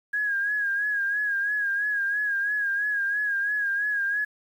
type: tone with vibrato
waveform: sine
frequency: 1645 Hz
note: G#6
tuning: 17 cents flat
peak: -23 dBFS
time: 0.13-4.25 s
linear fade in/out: 10 ms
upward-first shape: sine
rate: 3 Hz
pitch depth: 55 cents each way
effects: 9-bit